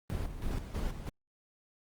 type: noise with tremolo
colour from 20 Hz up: brown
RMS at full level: -34 dBFS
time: 0.1-1.09 s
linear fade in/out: 0 ms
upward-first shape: square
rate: 3.1 Hz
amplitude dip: 60%
effects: Opus 24 kbps